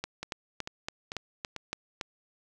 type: two click trains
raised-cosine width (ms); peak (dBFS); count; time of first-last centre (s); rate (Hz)
0.2; -16 / -19; 8 / 4; 0.04-2.012 / 0.23-1.563; 3.55 / 2.25
effects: none